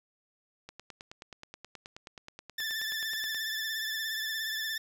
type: click train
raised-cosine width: 0.2 ms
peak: -27 dBFS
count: 26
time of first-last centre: 0.69-3.347 s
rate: 9.41 Hz
type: tone with vibrato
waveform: 20% pulse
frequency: 1760 Hz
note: A6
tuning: in tune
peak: -27 dBFS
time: 2.58-4.78 s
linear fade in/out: 5 ms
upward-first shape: triangle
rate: 17 Hz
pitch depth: 51 cents each way
effects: none